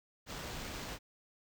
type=noise with sample-and-hold; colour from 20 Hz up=pink; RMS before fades=-43 dBFS; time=0.26-0.99 s; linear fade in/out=50 ms; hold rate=11025 Hz; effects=none